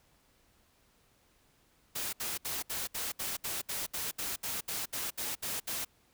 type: noise bursts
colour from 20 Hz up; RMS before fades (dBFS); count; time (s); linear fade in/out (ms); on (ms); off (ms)
white; -36; 16; 1.95-5.85; 10; 180; 68
effects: pink hiss -68 dBFS RMS until 6.13 s